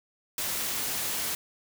white noise, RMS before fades -31 dBFS, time 0.38-1.35 s, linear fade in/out 2 ms, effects none

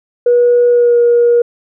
sine tone with pitch glide, 483.9 to 476.1 Hz, B4 to A#4, -35 to +37 cents, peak -5 dBFS, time 0.26-1.42 s, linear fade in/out 5 ms, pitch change -28 cents, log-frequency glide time 0.69-0.98 s, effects tanh soft clip ceiling -2 dBFS

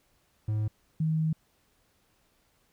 triangle / sine tone pair in turn, 107.3 / 158.19 Hz, A2 / D#3, -43 / +29 cents, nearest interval perfect fifth, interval 672 cents, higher second, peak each -24 dBFS, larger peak neither, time 0.48-0.68 / 1-1.33 s, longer second, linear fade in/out 5 ms, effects pink hiss -69 dBFS RMS until 2.72 s

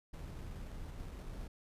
brown noise with sample-and-hold, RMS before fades -45 dBFS, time 0.13-1.48 s, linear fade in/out 10 ms, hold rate 4900 Hz, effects resampled to 32000 Hz

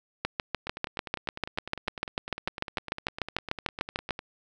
two click trains, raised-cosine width 0.3 ms, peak -20 / -11 dBFS, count 36 / 27, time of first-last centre 0.67-4.191 / 0.25-4.108 s, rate 9.94 / 6.74 Hz, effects none

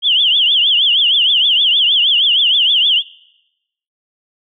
sine tone with vibrato, 3136 Hz, G7, in tune, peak -9 dBFS, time 0.02-3.03 s, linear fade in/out 50 ms, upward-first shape triangle, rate 6.4 Hz, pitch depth 220 cents each way, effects noise-tail reverb RT60 0.9 s tail -22 dB re dry

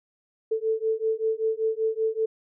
sine beating tone pair, 440 / 445.2 Hz, A4 / A4, 0 / +20 cents, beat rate 5.2 Hz, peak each -26 dBFS, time 0.51-2.26 s, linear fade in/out 10 ms, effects none

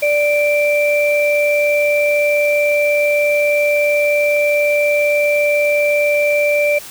sine tone pair together, 587.2 / 2349 Hz, D5 / D7, 0 / 0 cents, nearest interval 2 octaves, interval 2400 cents, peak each -13 / -17 dBFS, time 0.02-6.79 s, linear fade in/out 10 ms, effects white hiss -34 dBFS RMS until 6.9 s

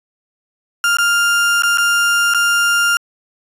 35% pulse tone with dropouts, 1400 Hz, F6, 4 cents sharp, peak -10 dBFS, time 0.84-2.97 s, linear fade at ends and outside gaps 1 ms, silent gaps 0.97-0.985 / 1.622-1.634 / 1.774-1.782 / 2.338-2.346 s, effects resampled to 32000 Hz

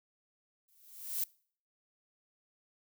violet noise with exponential growth, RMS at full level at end -31 dBFS, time 0.68-1.24 s, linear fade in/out 5 ms, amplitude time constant 120 ms, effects noise-tail reverb RT60 0.5 s tail -24 dB re dry

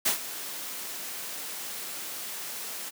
white noise with ADSR envelope, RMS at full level -23 dBFS, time 0.05-2.91 s, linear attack 13 ms, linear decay 110 ms, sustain -14 dB, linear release 29 ms, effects high-pass 200 Hz 12 dB/octave

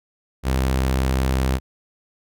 sawtooth tone, 65.4 Hz, C2, in tune, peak -14 dBFS, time 0.43-1.6 s, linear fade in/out 50 ms, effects none

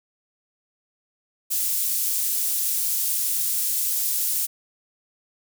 pink high-pass noise, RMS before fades -24 dBFS, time 1.5-4.47 s, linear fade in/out 20 ms, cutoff 10000 Hz, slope 12 dB/octave, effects none

